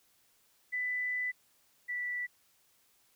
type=tone pair in turn; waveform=sine; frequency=1993 / 1964.4 Hz; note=B6 / B6; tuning=+15 / -10 cents; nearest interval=unison; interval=25 cents; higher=first; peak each=-31 / -33 dBFS; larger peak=first; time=0.72-1.32 / 1.88-2.27 s; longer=first; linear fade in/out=20 ms; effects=white hiss -69 dBFS RMS until 3.15 s